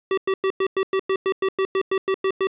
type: tone bursts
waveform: square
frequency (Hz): 384.2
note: G4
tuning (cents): -35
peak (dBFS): -19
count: 15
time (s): 0.11-2.471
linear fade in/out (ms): 2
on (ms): 65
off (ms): 99
effects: resampled to 8000 Hz + 9-bit

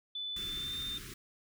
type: tone with pitch glide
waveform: sine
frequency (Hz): 3497 to 3606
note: A7 to A7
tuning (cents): -11 to +42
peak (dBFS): -36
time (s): 0.15-0.98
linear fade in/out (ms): 5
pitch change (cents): +53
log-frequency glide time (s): 0.34-0.79
type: band-stop noise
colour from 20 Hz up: pink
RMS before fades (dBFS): -46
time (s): 0.36-1.14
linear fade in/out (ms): 5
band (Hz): 410 to 1200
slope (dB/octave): 48
effects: none

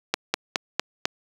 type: slowing click train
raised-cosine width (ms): 0.2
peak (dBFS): -3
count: 5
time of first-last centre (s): 0.14-1.055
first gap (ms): 200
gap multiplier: 1.09
effects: high-pass 200 Hz 12 dB/octave + 7-bit

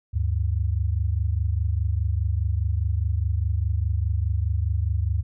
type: tone pair together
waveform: sine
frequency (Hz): 74.3 / 99.18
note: D2 / G2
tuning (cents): +21 / +21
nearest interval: perfect fourth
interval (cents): 500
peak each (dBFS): -23 / -24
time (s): 0.13-5.23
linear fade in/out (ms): 20
effects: none

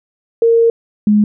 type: tone pair in turn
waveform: sine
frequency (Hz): 460.9 / 209.3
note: A#4 / G#3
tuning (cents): -20 / +14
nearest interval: octave + major second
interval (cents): 1366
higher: first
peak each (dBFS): -7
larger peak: neither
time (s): 0.42-0.7 / 1.07-1.24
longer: first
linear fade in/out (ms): 2
effects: none

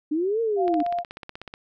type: linear two-way sweep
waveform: sine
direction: up then down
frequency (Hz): 290 to 466.2 to 290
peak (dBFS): -21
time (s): 0.11-0.83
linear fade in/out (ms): 10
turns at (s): 0.41
type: tone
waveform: sine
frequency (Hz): 698.5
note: F5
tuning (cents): 0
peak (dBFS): -23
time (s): 0.56-1.04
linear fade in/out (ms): 50
type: click train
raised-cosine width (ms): 0.3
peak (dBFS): -21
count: 15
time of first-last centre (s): 0.68-1.539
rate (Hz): 16.3
effects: none

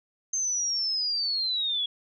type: linear sweep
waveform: sine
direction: down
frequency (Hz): 6340 to 3322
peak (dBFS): -25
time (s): 0.33-1.86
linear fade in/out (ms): 5
effects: none

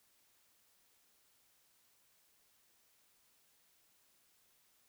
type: silence
effects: white hiss -72 dBFS RMS until 4.88 s

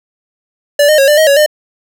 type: tone with pitch steps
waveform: square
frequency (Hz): 580 / 612 / 547 / 594 / 630 / 560 / 605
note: D5 / D#5 / C#5 / D5 / D#5 / C#5 / D#5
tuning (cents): -22 / -29 / -23 / +20 / +21 / +18 / -49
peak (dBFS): -6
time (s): 0.79-1.462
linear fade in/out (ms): 5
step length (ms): 96
effects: none

